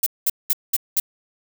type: noise bursts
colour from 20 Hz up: violet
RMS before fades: -18 dBFS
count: 5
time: 0.03-1 s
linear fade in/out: 5 ms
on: 34 ms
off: 200 ms
effects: none